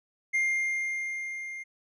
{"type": "tone with level ramp", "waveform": "triangle", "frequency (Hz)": 2112, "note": "C7", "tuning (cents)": 16, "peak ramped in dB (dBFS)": [-21, -35], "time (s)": [0.33, 1.64], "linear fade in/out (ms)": 20, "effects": ["resampled to 24000 Hz"]}